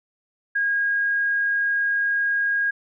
sine tone, 1633 Hz, G#6, 30 cents flat, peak -19 dBFS, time 0.55-2.71 s, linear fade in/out 10 ms, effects none

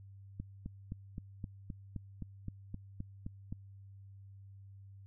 click train, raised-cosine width 5 ms, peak -28 dBFS, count 13, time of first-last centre 0.4-3.525 s, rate 3.84 Hz, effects added 98 Hz sine -51 dBFS peak until 5.06 s

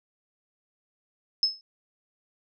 sine tone with exponential decay, 5200 Hz, E8, 24 cents flat, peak -16 dBFS, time 1.43-1.61 s, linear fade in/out 1 ms, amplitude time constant 39 ms, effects none

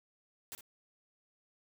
white noise with echo, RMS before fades -44 dBFS, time 0.52-0.55 s, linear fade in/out 0 ms, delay 58 ms, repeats 1, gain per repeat -10 dB, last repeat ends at 0.608 s, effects none

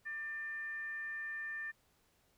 sine tone with frequency modulation, 1790 Hz, A6, 29 cents sharp, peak -39 dBFS, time 0.05-1.72 s, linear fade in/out 20 ms, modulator 613 Hz, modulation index 0.24, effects pink hiss -73 dBFS RMS until 2.37 s

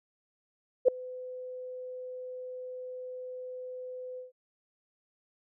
sine tone with ADSR envelope, 506 Hz, B4, 42 cents sharp, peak -14 dBFS, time 0.85-4.32 s, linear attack 32 ms, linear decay 3 ms, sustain -24 dB, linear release 140 ms, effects none

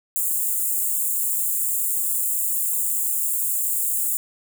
white high-pass noise, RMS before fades -23 dBFS, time 0.16-4.17 s, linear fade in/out 0 ms, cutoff 7100 Hz, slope 96 dB/octave, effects none

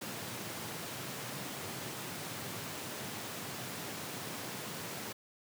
pink high-pass noise, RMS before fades -42 dBFS, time 0.01-5.13 s, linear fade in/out 10 ms, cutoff 100 Hz, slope 48 dB/octave, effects none

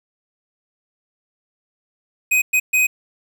square tone bursts at uneven times, 2509 Hz, D#7, 14 cents sharp, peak -14 dBFS, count 3, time 2.31-2.42 / 2.53-2.6 / 2.73-2.87 s, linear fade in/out 10 ms, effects 8-bit

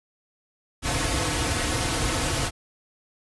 pink noise with comb filter, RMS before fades -25 dBFS, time 0.82-2.51 s, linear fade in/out 50 ms, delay 5 ms, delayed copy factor -0.7, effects resampled to 24000 Hz

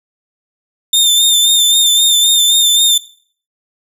sawtooth tone with vibrato, 3600 Hz, A7, 39 cents sharp, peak -5 dBFS, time 0.93-2.98 s, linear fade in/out 5 ms, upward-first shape sine, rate 3.8 Hz, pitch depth 37 cents each way, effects noise-tail reverb RT60 0.5 s tail -18 dB re dry

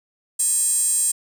square tone with high-pass filter, 361 Hz, F#4, 43 cents flat, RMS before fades -20 dBFS, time 0.39-1.12 s, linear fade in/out 10 ms, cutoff 8400 Hz, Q 8.9, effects none

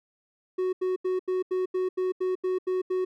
triangle tone bursts, 370 Hz, F#4, in tune, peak -22 dBFS, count 11, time 0.58-3.05 s, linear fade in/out 10 ms, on 150 ms, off 82 ms, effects none

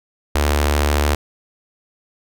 sawtooth tone with notch filter, 73.42 Hz, D2, in tune, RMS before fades -17 dBFS, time 0.35-1.15 s, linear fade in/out 5 ms, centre 150 Hz, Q 0.5, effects none

